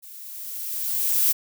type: noise with level ramp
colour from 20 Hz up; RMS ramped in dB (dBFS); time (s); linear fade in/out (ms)
violet; -43 to -18; 0.02-1.33; 20
effects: none